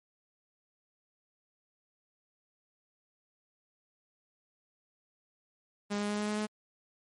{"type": "tone with pitch steps", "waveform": "sawtooth", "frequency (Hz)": [204.7, 206.2, 207.8, 209.4, 210.9, 212.5], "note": ["G#3", "G#3", "G#3", "G#3", "G#3", "G#3"], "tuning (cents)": [-25, -12, 1, 15, 27, 40], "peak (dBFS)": -27, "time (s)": [5.9, 6.47], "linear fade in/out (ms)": 20, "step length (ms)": 95, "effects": ["MP3 48 kbps"]}